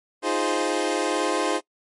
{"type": "chord", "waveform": "25% pulse", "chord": "F minor seventh", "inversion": "third", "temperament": "equal", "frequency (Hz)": [311.1, 349.2, 415.3, 523.3], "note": ["Eb4", "F4", "Ab4", "C5"], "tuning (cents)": [0, 0, 0, 0], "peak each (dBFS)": -24, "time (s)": [0.22, 1.61], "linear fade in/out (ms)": 50, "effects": ["noise-tail reverb RT60 0.1 s tail -23 dB re dry", "MP3 48 kbps"]}